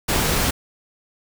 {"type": "noise", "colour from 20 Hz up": "pink", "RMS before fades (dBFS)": -20, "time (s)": [0.08, 0.51], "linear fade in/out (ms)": 10, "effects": []}